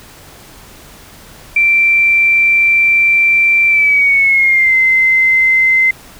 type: tone with pitch glide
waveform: sine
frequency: 2349 to 2069 Hz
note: D7 to C7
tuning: 0 to -20 cents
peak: -7 dBFS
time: 1.56-5.91 s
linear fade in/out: 5 ms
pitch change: -220 cents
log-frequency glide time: 3.68-4.75 s
effects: pink hiss -38 dBFS RMS until 6.19 s